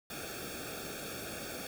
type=noise with comb filter; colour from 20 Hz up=pink; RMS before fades=-42 dBFS; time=0.1-1.67 s; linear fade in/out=2 ms; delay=1 ms; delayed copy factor=-0.95; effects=none